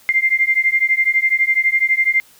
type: beating tone pair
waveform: sine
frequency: 2093 / 2105 Hz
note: C7 / C7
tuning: 0 / +10 cents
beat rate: 12 Hz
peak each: -16 dBFS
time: 0.09-2.2 s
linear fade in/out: 0 ms
effects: white hiss -49 dBFS RMS until 2.39 s